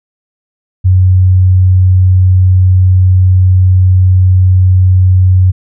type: tone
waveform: sine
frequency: 92.5 Hz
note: F#2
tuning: in tune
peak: -3 dBFS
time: 0.84-5.52 s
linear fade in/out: 20 ms
effects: none